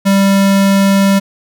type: tone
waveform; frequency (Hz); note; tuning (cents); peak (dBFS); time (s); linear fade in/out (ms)
square; 196.4; G3; +4; -8; 0.05-1.2; 20
effects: none